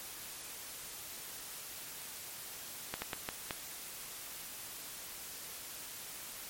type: slowing click train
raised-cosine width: 0.3 ms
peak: -19 dBFS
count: 5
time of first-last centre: 2.94-3.508 s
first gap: 80 ms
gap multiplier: 1.4
effects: white hiss -46 dBFS RMS until 6.49 s + MP3 64 kbps